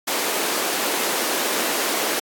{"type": "high-pass noise", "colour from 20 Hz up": "pink", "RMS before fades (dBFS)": -23, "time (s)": [0.07, 2.2], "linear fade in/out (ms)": 10, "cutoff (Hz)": 290, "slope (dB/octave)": 24, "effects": ["AAC 64 kbps"]}